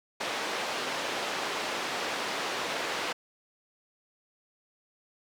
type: band-pass noise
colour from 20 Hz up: pink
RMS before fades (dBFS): -33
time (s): 0.2-3.13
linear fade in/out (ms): 10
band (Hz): 440 to 4600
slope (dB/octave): 12
effects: none